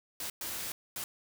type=noise bursts at uneven times; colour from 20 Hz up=white; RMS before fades=-38 dBFS; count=3; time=0.2-0.3 / 0.41-0.72 / 0.96-1.04 s; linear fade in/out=2 ms; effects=none